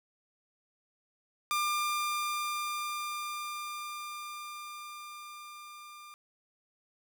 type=tone with level ramp; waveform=sawtooth; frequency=1197 Hz; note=D6; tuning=33 cents sharp; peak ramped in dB=-24 to -44 dBFS; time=1.51-6.14 s; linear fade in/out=0 ms; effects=none